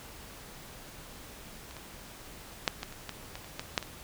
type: clicks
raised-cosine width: 0.2 ms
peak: -28 / -27 / -7 / -18 / -27 / -19 / -22 / -30 / -17 / -8 / -22 dBFS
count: 11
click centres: 1.71 / 1.767 / 2.678 / 2.831 / 2.925 / 3.093 / 3.355 / 3.445 / 3.595 / 3.778 / 3.827 s
effects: pink hiss -48 dBFS RMS until 4.03 s